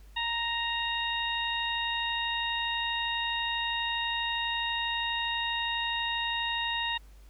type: harmonic tone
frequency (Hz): 932.3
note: A#5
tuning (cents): 0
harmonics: 1 / 2 / 3 / 4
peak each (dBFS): -34 / -34 / -34 / -34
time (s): 0.16-6.98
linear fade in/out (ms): 10
effects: added 50 Hz sine -49 dBFS peak until 7.29 s + pink hiss -63 dBFS RMS until 7.29 s